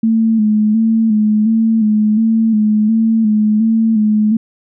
sine tone with vibrato, 218.5 Hz, A3, 12 cents flat, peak -9 dBFS, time 0.03-4.37 s, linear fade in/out 5 ms, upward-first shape square, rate 1.4 Hz, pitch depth 44 cents each way, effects none

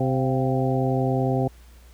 harmonic tone with a mistuned harmonic, 130.5 Hz, C3, 4 cents flat, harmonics 1 / 2 / 3 / 4 / 5 / 6, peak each -23 / -26 / -28 / -29 / -30 / -31 dBFS, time 0-1.48 s, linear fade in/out 5 ms, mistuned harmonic 5, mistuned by +81 cents, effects added 60 Hz sine -46 dBFS peak until 1.93 s + pink hiss -56 dBFS RMS until 1.93 s

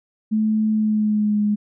sine tone with pitch glide, 216.6 to 208.5 Hz, A3 to G#3, -27 to +7 cents, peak -16 dBFS, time 0.31-1.56 s, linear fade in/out 20 ms, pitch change -66 cents, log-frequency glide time 0.71-1.41 s, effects none

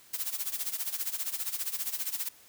blue noise with tremolo, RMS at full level -31 dBFS, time 0.13-2.29 s, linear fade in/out 10 ms, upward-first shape sine, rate 15 Hz, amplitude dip 80%, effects white hiss -57 dBFS RMS until 2.48 s

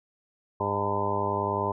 harmonic tone with a mistuned harmonic, 101.1 Hz, G#2, 46 cents flat, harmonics 1 / 2 / 3 / 4 / 5 / 6 / 7 / 8 / 9 / 10, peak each -34 / -37 / -39 / -32 / -37 / -34 / -40 / -37 / -31 / -31 dBFS, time 0.6-1.72 s, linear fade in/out 5 ms, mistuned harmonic 8, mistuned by +63 cents, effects none

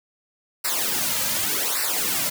white noise with flanger, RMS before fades -24 dBFS, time 0.64-2.3 s, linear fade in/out 10 ms, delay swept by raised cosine 0.3 to 2.8 ms, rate 0.86 Hz, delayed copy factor -0.85, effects none

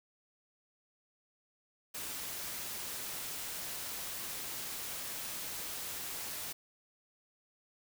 white noise, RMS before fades -41 dBFS, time 1.94-6.53 s, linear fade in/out 10 ms, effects none

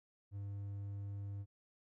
triangle tone, 100.2 Hz, G2, 38 cents sharp, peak -39 dBFS, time 0.31-1.46 s, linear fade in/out 50 ms, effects none

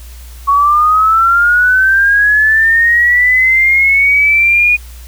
sine linear sweep, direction up, 1108.7 to 2460 Hz, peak -6 dBFS, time 0.47-4.77 s, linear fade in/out 20 ms, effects added 60 Hz sine -29 dBFS peak until 5.07 s + white hiss -40 dBFS RMS until 5.07 s

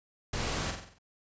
pink noise with echo, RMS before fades -34 dBFS, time 0.33-0.71 s, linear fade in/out 5 ms, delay 46 ms, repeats 6, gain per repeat -5 dB, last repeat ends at 0.986 s, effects resampled to 16000 Hz

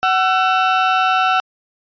35% pulse tone pair together, 750 / 1340.1 Hz, F#5 / E6, +23 / +28 cents, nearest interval minor seventh, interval 1005 cents, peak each -14 dBFS, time 0.03-1.4 s, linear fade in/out 0 ms, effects resampled to 11025 Hz

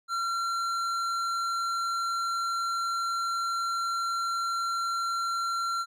sine tone with hard clipping, 1366 Hz, F6, 39 cents flat, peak -29 dBFS, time 0.08-5.86 s, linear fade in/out 50 ms, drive 11 dB, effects none

